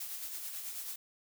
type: noise with tremolo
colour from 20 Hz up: blue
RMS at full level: -40 dBFS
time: 0-0.96 s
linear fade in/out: 5 ms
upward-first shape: sine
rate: 9.2 Hz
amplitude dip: 40%
effects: none